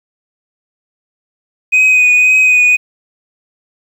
sine tone with vibrato, 2500 Hz, D#7, 8 cents sharp, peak -3 dBFS, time 1.72-2.77 s, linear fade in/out 20 ms, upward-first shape triangle, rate 1.9 Hz, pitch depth 24 cents each way, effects tanh soft clip ceiling -5 dBFS + 7-bit

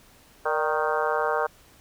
harmonic tone with a mistuned harmonic, 155.56 Hz, D#3, in tune, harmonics 3 / 4 / 5 / 6 / 7 / 8 / 9 / 10, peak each -28 / -29 / -30 / -31 / -31 / -32 / -33 / -33 dBFS, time 0.45-1.47 s, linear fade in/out 10 ms, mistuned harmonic 4, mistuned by -65 cents, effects pink hiss -55 dBFS RMS until 1.8 s

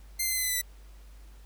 5% pulse tone with pitch steps, 2093 / 2074 / 2055 / 2036 / 2017 / 1998.5 / 1980.1 Hz, C7 / C7 / C7 / C7 / B6 / B6 / B6, 0 / -16 / -32 / -48 / +36 / +20 / +4 cents, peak -17 dBFS, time 0.19-0.617 s, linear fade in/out 10 ms, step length 61 ms, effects added 50 Hz sine -47 dBFS peak until 1.45 s + pink hiss -61 dBFS RMS until 1.45 s

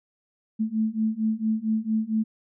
sine beating tone pair, 217.1 / 221.5 Hz, A3 / A3, -23 / +12 cents, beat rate 4.4 Hz, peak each -26 / -25 dBFS, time 0.59-2.24 s, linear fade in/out 20 ms, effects none

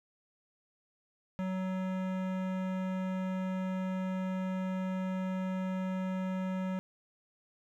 sine tone with hard clipping, 187 Hz, F#3, 19 cents sharp, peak -34 dBFS, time 1.39-6.79 s, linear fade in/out 0 ms, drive 18 dB, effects none

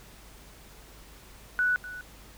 sine tone with echo, 1480 Hz, F#6, in tune, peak -22 dBFS, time 1.59-1.76 s, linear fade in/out 0 ms, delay 250 ms, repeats 1, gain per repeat -15 dB, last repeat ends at 2.01 s, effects added 50 Hz sine -52 dBFS peak until 2.37 s + pink hiss -52 dBFS RMS until 2.37 s

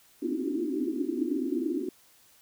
pink band-pass noise, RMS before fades -30 dBFS, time 0.22-1.89 s, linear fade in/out 5 ms, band 250 to 370 Hz, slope 96 dB/octave, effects white hiss -60 dBFS RMS until 2.41 s

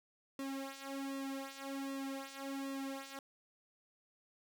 sawtooth tone with flanger, 272.5 Hz, C#4, 29 cents flat, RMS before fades -43 dBFS, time 0.39-3.19 s, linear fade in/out 2 ms, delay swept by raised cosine 1.3 to 3.6 ms, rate 1.3 Hz, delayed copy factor -0.9, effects none

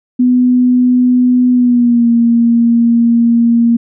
sine tone with pitch glide, 249.1 to 233.8 Hz, B3 to A#3, +15 to +5 cents, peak -6 dBFS, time 0.19-3.77 s, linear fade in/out 10 ms, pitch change -110 cents, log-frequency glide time 1.51-2.09 s, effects none

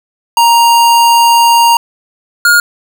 square tone pair in turn, 935 / 1425.1 Hz, A#5 / F6, +5 / +35 cents, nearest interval perfect fifth, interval 730 cents, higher second, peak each -5 dBFS, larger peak neither, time 0.37-1.77 / 2.45-2.6 s, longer first, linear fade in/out 2 ms, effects none

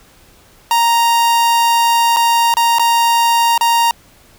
45% pulse tone with dropouts, 932.3 Hz, A#5, in tune, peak -10 dBFS, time 0.71-3.91 s, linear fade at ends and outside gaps 1 ms, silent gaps 2.163-2.168 / 2.54-2.569 / 2.785-2.795 / 3.578-3.61 s, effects pink hiss -47 dBFS RMS until 4.38 s

